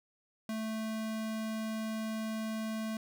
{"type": "tone", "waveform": "square", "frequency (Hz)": 220, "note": "A3", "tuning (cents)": 0, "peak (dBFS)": -35, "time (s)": [0.49, 2.97], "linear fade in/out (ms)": 2, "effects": []}